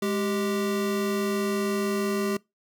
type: tone pair together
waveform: square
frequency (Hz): 207.7 / 392.3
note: G#3 / G4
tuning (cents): 0 / +1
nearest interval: major seventh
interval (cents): 1101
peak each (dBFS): -28 / -28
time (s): 0.02-2.37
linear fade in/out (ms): 5
effects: noise-tail reverb RT60 0.2 s tail -23 dB re dry